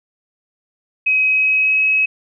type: tone with pitch glide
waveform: sine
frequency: 2537 to 2559 Hz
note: D#7 to D#7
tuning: +33 to +48 cents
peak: -12 dBFS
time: 1.06-2.06 s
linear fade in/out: 10 ms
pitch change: +15 cents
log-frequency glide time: 1.25-1.84 s
effects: none